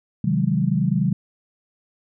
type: chord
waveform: sine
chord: Ab dominant seventh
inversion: first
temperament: equal with one note detuned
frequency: 130.81 / 155.56 / 185 / 205.4 Hz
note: C3 / Eb3 / Gb3 / Ab3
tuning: 0 / 0 / 0 / -19 cents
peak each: -24 / -22 / -22 / -24 dBFS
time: 0.24-1.13 s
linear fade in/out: 5 ms
effects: none